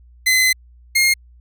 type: tone pair in turn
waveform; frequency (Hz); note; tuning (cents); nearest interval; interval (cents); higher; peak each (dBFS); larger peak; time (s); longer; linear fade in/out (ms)
sawtooth; 2039 / 2134; C7 / C7; -45 / +34; minor second; 79; second; -9; neither; 0.26-0.53 / 0.95-1.14; first; 10
effects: added 60 Hz sine -44 dBFS peak until 1.4 s